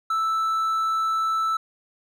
triangle tone, 1318.5 Hz, E6, in tune, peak -19 dBFS, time 0.1-1.57 s, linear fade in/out 5 ms, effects none

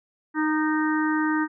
harmonic tone with a mistuned harmonic, 309.6 Hz, D#4, 9 cents flat, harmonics 1 / 3 / 4 / 5 / 6, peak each -22 / -30 / -32 / -30 / -32 dBFS, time 0.34-1.48 s, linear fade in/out 50 ms, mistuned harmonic 4, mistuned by -18 cents, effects none

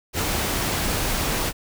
pink noise, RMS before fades -24 dBFS, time 0.13-1.53 s, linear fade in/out 50 ms, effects none

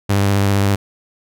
sawtooth tone with vibrato, 99.7 Hz, G2, 30 cents sharp, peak -9 dBFS, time 0.09-0.76 s, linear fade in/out 10 ms, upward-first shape square, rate 15 Hz, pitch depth 19 cents each way, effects none

